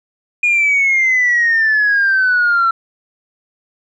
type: exponential sweep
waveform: sine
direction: down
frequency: 2450 to 1340 Hz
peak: -9 dBFS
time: 0.43-2.71 s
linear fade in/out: 5 ms
effects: tanh soft clip ceiling -7 dBFS